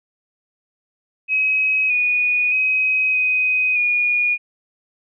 sine tone with pitch steps, 2544 / 2466 / 2529 / 2509 / 2443 Hz, D#7 / D#7 / D#7 / D#7 / D#7, +38 / -16 / +28 / +14 / -32 cents, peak -15 dBFS, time 1.28-4.38 s, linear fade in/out 50 ms, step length 620 ms, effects none

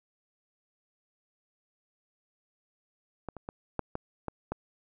clicks, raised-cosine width 1 ms, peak -22 / -28 / -23 / -15 / -19 / -19 / -18 dBFS, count 7, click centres 3.287 / 3.367 / 3.489 / 3.793 / 3.954 / 4.283 / 4.52 s, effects none

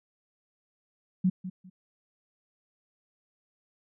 sine tone with echo, 185 Hz, F#3, in tune, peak -20 dBFS, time 1.24-1.3 s, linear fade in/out 10 ms, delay 200 ms, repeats 2, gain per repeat -13 dB, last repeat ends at 1.7 s, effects none

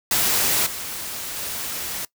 white noise with level steps, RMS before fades -20 / -31 / -29 dBFS, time 0.11-2.05 s, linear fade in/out 2 ms, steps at 0.66 / 1.36 s, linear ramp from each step 5 ms, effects noise-tail reverb RT60 0.1 s tail -21 dB re dry

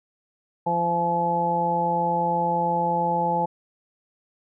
harmonic tone, 171.4 Hz, F3, 32 cents flat, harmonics 1 / 2 / 3 / 4 / 5, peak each -29 / -34 / -28 / -31 / -22 dBFS, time 0.66-3.46 s, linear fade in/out 10 ms, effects none

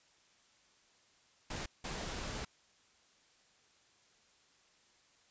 pink noise bursts at uneven times, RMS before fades -41 dBFS, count 2, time 1.5-1.66 / 1.84-2.45 s, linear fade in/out 5 ms, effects white hiss -68 dBFS RMS until 5.3 s + resampled to 16000 Hz

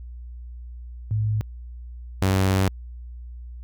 sine / sawtooth tone pair in turn, 107.4 / 95.31 Hz, A2 / G2, -41 / -48 cents, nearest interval major second, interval 207 cents, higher first, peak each -20 / -14 dBFS, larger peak second, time 1.11-1.41 / 2.22-2.68 s, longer second, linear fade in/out 0 ms, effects added 60 Hz sine -35 dBFS peak until 3.63 s

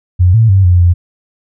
sine tone with pitch steps, 90.1 / 113 / 96.4 / 89.1 / 87.4 Hz, F#2 / A2 / G2 / F2 / F2, -45 / +47 / -28 / +35 / +2 cents, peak -4 dBFS, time 0.19-0.94 s, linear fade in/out 20 ms, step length 150 ms, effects none

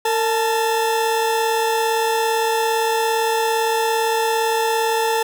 40% pulse tone pair together, 455.3 / 873 Hz, A#4 / A5, -41 / -14 cents, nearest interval major seventh, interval 1127 cents, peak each -19 dBFS, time 0.05-5.23 s, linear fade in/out 5 ms, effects none

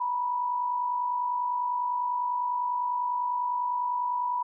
sine tone pair together, 932.3 / 982.3 Hz, A#5 / B5, 0 / -10 cents, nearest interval minor second, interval 90 cents, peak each -36 / -26 dBFS, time 0-4.43 s, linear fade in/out 10 ms, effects none

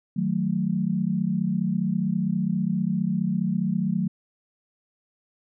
sine chord, D# diminished, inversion none, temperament equal, 155.56 / 185 / 220 Hz, D#3 / F#3 / A3, 0 / 0 / 0 cents, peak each -29 / -24 / -27 dBFS, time 0.16-4.08 s, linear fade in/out 10 ms, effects none

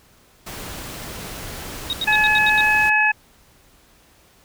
pink noise, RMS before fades -33 dBFS, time 0.46-2.9 s, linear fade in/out 10 ms
sine tone bursts, 3770 Hz, A#7, 19 cents sharp, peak -20 dBFS, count 7, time 1.9-2.608 s, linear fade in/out 0 ms, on 30 ms, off 83 ms
harmonic tone, 853 Hz, G#5, 46 cents sharp, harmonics 1 / 2 / 3, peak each -21 / -17 / -18 dBFS, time 2.07-3.12 s, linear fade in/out 10 ms
effects pink hiss -54 dBFS RMS until 4.44 s

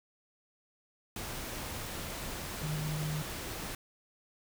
sine tone in noise, 152.6 Hz, D#3, 33 cents flat, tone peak -33 dBFS, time 2.63-3.22 s, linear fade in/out 2 ms, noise pink, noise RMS -40 dBFS, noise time 1.16-3.75 s, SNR +4 dB, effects none

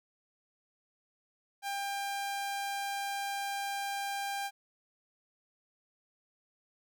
sawtooth tone, 797 Hz, G5, 28 cents sharp, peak -30 dBFS, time 1.62-4.51 s, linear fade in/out 50 ms, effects none

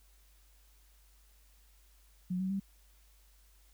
sine tone with pitch steps, 181.7 / 188.54 / 195.64 Hz, F#3 / F#3 / G3, -31 / +33 / -3 cents, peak -31 dBFS, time 2.3-2.6 s, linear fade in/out 10 ms, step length 100 ms, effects added 50 Hz sine -61 dBFS peak until 3.73 s + white hiss -68 dBFS RMS until 3.73 s

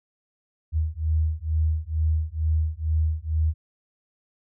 sine beating tone pair, 77.78 / 79.98 Hz, D#2 / D#2, 0 / +48 cents, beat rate 2.2 Hz, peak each -24 dBFS, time 0.72-3.54 s, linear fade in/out 50 ms, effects none

